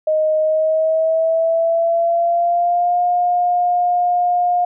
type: tone with pitch glide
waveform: sine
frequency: 622.3 to 710.7 Hz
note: D#5 to F5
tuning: 0 to +30 cents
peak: -13 dBFS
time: 0.07-4.65 s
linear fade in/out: 5 ms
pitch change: +230 cents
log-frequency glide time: 0.39-3.01 s
effects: none